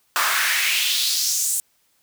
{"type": "noise with high-pass filter sweep", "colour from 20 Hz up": "pink", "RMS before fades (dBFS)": -21, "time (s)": [0.16, 1.6], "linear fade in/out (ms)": 0, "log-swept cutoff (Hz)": [1100, 8700], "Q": 2.8, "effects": ["white hiss -64 dBFS RMS until 2.02 s"]}